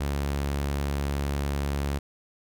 sawtooth tone, 70.7 Hz, C#2, 35 cents sharp, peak -22 dBFS, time 0-1.99 s, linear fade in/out 10 ms, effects none

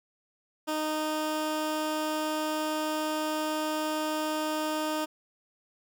15% pulse tone, 308.8 Hz, D#4, 13 cents flat, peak -22 dBFS, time 0.67-5.06 s, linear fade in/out 20 ms, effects none

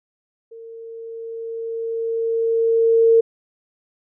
sine tone with level ramp, 455.9 Hz, A#4, 39 cents flat, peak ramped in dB -36 to -9 dBFS, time 0.51-3.21 s, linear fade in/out 10 ms, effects none

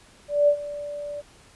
sine tone with ADSR envelope, 583 Hz, D5, 13 cents flat, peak -13 dBFS, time 0.28-1.22 s, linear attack 200 ms, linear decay 79 ms, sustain -17 dB, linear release 26 ms, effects pink hiss -53 dBFS RMS until 1.55 s + resampled to 24000 Hz

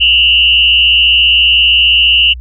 sine tone with frequency modulation, 2856 Hz, F7, 38 cents sharp, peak -5 dBFS, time 0-2.34 s, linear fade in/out 20 ms, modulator 110 Hz, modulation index 1.3, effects added 61 Hz sine -23 dBFS peak until 2.4 s

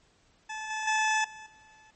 20% pulse tone with level steps, 868 Hz, A5, 24 cents flat, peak -30 / -26 / -19 / -39 / -50 dBFS, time 0.49-1.91 s, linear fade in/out 10 ms, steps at 0.7 / 0.87 / 1.24 / 1.46 s, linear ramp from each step 5 ms, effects pink hiss -65 dBFS RMS until 1.95 s + MP3 32 kbps

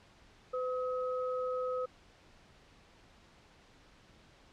sine tone pair together, 506.9 / 1273 Hz, B4 / D#6, +45 / +39 cents, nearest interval octave + major third, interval 1594 cents, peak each -33 / -39 dBFS, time 0.53-1.86 s, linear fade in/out 10 ms, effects pink hiss -61 dBFS RMS until 4.52 s + low-pass 5000 Hz 12 dB/octave

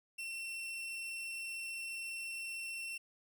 40% pulse tone, 2707 Hz, E7, 45 cents sharp, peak -39 dBFS, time 0.18-2.98 s, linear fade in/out 10 ms, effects 13-bit

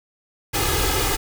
pink noise with comb filter, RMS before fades -21 dBFS, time 0.53-1.17 s, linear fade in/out 20 ms, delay 2.4 ms, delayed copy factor +1, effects none

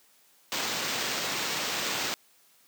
white noise with sample-and-hold, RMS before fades -31 dBFS, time 0.52-2.14 s, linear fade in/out 0 ms, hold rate 11025 Hz, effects white hiss -62 dBFS RMS until 2.67 s + high-pass 150 Hz 12 dB/octave

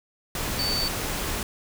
sine tone in noise, 4550 Hz, C#8, 44 cents sharp, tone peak -25 dBFS, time 0.59-0.88 s, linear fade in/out 2 ms, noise pink, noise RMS -29 dBFS, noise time 0.35-1.43 s, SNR +1 dB, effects none

